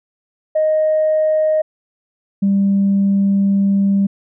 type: tone pair in turn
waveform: sine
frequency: 622.3 / 197.66 Hz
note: D#5 / G3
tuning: 0 / +15 cents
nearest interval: octave + minor sixth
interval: 1985 cents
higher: first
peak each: -11 / -10 dBFS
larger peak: second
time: 0.55-1.62 / 2.42-4.07 s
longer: second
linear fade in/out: 10 ms
effects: tanh soft clip ceiling -8 dBFS